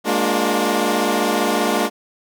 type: chord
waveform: 15% pulse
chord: Bb dominant seventh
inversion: third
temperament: equal with one note detuned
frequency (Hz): 207.7 / 233.1 / 293.7 / 357.2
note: Ab3 / Bb3 / D4 / F4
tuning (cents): 0 / 0 / 0 / +39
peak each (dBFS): -16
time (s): 0.04-1.9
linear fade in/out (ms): 50
effects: none